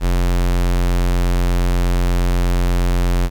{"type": "tone", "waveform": "square", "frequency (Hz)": 44.18, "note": "F1", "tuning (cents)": 21, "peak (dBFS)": -14, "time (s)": [0, 3.3], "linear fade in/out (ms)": 50, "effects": ["9-bit"]}